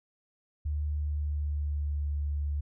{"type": "tone with pitch glide", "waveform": "sine", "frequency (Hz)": [74.4, 72.78], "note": ["D2", "D2"], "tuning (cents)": [23, -15], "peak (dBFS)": -28, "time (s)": [0.65, 2.61], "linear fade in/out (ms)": 10, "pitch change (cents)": -38, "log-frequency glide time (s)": [0.93, 2.11], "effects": []}